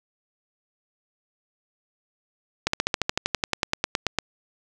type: slowing click train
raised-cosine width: 0.2 ms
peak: -4 dBFS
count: 18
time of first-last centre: 2.67-4.187 s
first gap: 64 ms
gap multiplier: 1.04
effects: none